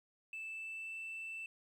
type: tone with pitch glide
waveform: sine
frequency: 2637 to 2658 Hz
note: E7 to E7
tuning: 0 to +14 cents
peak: -40 dBFS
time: 0.33-1.46 s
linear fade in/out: 2 ms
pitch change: +14 cents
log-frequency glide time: 0.45-0.99 s
effects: tanh soft clip ceiling -40 dBFS + 12-bit